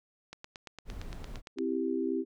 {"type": "click train", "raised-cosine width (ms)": 0.2, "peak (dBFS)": -26, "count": 12, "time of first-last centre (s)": [0.33, 1.586], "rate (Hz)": 8.76}
{"type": "noise", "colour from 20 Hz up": "brown", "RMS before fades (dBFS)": -41, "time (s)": [0.85, 1.42], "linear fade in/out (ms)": 50}
{"type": "chord", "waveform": "sine", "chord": "C major", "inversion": "none", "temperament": "equal", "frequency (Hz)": [261.6, 329.6, 392], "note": ["C4", "E4", "G4"], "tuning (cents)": [0, 0, 0], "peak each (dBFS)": -33, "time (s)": [1.56, 2.25], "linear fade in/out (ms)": 50}
{"effects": []}